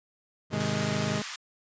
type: chord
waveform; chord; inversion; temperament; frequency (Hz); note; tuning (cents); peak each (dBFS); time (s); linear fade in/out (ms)
sawtooth; Ab major; none; just; 103.83 / 129.78 / 155.74; Ab2 / C3 / Eb3; 0 / -14 / +2; -32 / -29 / -28; 0.5-1.22; 50
type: tone with vibrato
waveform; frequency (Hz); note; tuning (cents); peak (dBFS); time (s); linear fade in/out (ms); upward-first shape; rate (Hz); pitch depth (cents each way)
sawtooth; 207.7; G#3; 0; -26; 0.53-1.22; 0; triangle; 15; 20
type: high-pass noise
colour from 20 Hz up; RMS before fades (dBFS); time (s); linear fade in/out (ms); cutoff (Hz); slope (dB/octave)
pink; -37; 0.6-1.36; 5; 1200; 24
effects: resampled to 16000 Hz